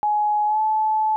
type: tone with pitch glide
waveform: sine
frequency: 840 to 866.6 Hz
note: G#5 to A5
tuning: +19 to -27 cents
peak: -17 dBFS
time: 0.03-1.16 s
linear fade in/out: 0 ms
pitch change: +54 cents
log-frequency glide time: 0.46-0.6 s
effects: none